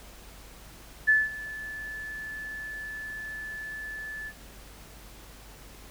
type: tone with ADSR envelope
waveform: sine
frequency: 1738 Hz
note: A6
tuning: 22 cents flat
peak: -16 dBFS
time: 1.07-4.33 s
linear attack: 21 ms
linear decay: 200 ms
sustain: -19 dB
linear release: 54 ms
effects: added 50 Hz sine -50 dBFS peak until 5.9 s + pink hiss -50 dBFS RMS until 5.9 s